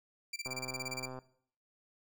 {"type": "tone bursts", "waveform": "20% pulse", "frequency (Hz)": 2349, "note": "D7", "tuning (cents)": 0, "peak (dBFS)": -32, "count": 13, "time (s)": [0.33, 1.057], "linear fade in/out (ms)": 5, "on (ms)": 31, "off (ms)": 27}
{"type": "click train", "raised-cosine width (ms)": 1, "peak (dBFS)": -31, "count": 95, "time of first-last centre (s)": [0.46, 1.189], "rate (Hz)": 129}
{"effects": ["noise-tail reverb RT60 0.6 s tail -18 dB re dry"]}